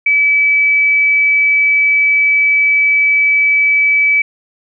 sine tone, 2296 Hz, D7, 40 cents flat, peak -8 dBFS, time 0.06-4.22 s, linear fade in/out 5 ms, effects none

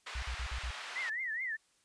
white band-pass noise, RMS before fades -44 dBFS, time 0.06-1.1 s, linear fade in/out 10 ms, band 910 to 2600 Hz, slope 12 dB/octave
sine tone bursts, 60.7 Hz, B1, 29 cents flat, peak -35 dBFS, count 5, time 0.15-0.709 s, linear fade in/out 5 ms, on 75 ms, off 46 ms
sine tone with vibrato, 1918 Hz, A#6, 49 cents sharp, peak -34 dBFS, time 0.95-1.57 s, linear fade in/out 20 ms, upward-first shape triangle, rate 4.7 Hz, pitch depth 200 cents each way
effects white hiss -71 dBFS RMS until 1.84 s + resampled to 22050 Hz

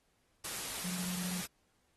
sine tone in noise, 180 Hz, F#3, 47 cents flat, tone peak -39 dBFS, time 0.84-1.41 s, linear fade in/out 5 ms, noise white, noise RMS -40 dBFS, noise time 0.44-1.46 s, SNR -2 dB, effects pink hiss -75 dBFS RMS until 1.96 s + AAC 32 kbps

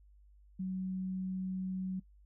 sine tone, 187 Hz, F#3, 19 cents sharp, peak -34 dBFS, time 0.59-2 s, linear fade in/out 10 ms, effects noise-tail reverb RT60 0.1 s tail -22 dB re dry + added 50 Hz sine -58 dBFS peak until 2.25 s

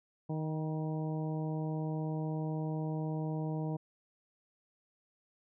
harmonic tone with a mistuned harmonic, 156.2 Hz, D#3, 7 cents sharp, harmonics 1 / 2 / 3 / 4 / 5 / 6, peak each -34 / -40 / -44 / -46 / -48 / -50 dBFS, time 0.29-3.77 s, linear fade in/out 10 ms, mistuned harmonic 6, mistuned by +29 cents, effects none

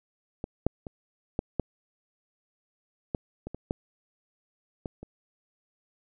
clicks, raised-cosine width 2 ms, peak -19 / -9 / -24 / -13 / -12 / -15 / -23 / -23 / -14 / -20 / -28 dBFS, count 11, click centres 0.441 / 0.666 / 0.868 / 1.391 / 1.597 / 3.148 / 3.47 / 3.546 / 3.709 / 4.858 / 5.03 s, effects none

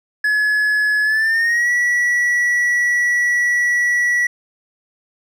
triangle tone with pitch glide, 1700 to 1941.5 Hz, G#6 to B6, +40 to -30 cents, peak -12 dBFS, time 0.24-4.27 s, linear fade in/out 5 ms, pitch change +230 cents, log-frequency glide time 1.03-1.7 s, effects none

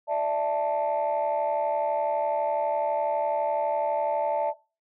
sine chord, D suspended second, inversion none, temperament equal, 587.3 / 659.3 / 880 Hz, D5 / E5 / A5, 0 / 0 / 0 cents, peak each -26 dBFS, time 0.07-4.54 s, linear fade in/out 50 ms, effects noise-tail reverb RT60 0.3 s tail -20 dB re dry + tanh soft clip ceiling -18 dBFS

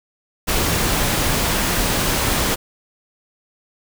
pink noise, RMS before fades -19 dBFS, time 0.47-2.56 s, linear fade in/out 20 ms, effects none

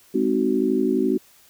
sine chord, Ab dominant seventh, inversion none, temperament just, 207.7 / 259.6 / 311.5 / 373.8 Hz, Ab3 / C4 / Eb4 / Gb4, 0 / -13 / +2 / +18 cents, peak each -26 / -22 / -25 / -22 dBFS, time 0.14-1.18 s, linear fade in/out 10 ms, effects white hiss -54 dBFS RMS until 1.49 s

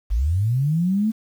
sine linear sweep, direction up, 46.25 to 225.5 Hz, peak -17 dBFS, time 0.1-1.12 s, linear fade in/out 20 ms, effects 8-bit

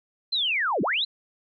sine linear two-way sweep, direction down then up, 4186 to 150 to 4186 Hz, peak -22 dBFS, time 0.32-1.05 s, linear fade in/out 10 ms, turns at 0.82 s, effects none

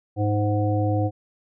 harmonic tone with a mistuned harmonic, 103.83 Hz, G#2, in tune, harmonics 1 / 3 / 5 / 7, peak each -21 / -26 / -28 / -29 dBFS, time 0.16-1.11 s, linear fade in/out 50 ms, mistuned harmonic 7, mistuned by +25 cents, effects none

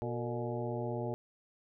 harmonic tone with a mistuned harmonic, 120.6 Hz, B2, 41 cents flat, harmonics 1 / 2 / 3 / 4 / 5 / 6 / 7, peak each -38 / -42 / -40 / -41 / -42 / -47 / -45 dBFS, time 0.02-1.14 s, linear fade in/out 0 ms, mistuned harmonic 4, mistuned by -91 cents, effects none

